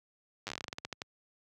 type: slowing click train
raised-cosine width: 0.2 ms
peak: -20 dBFS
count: 16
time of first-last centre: 0.47-1.019 s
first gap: 9 ms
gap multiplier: 1.18
effects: high-pass 80 Hz 12 dB/octave